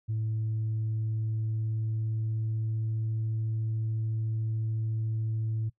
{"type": "tone with pitch glide", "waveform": "sine", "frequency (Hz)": [110, 110.77], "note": ["A2", "A2"], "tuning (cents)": [0, 12], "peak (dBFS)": -26, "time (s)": [0.08, 5.7], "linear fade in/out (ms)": 20, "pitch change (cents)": 12, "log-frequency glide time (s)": [0.88, 3.13], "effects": ["noise-tail reverb RT60 0.1 s tail -21 dB re dry", "tanh soft clip ceiling -25 dBFS"]}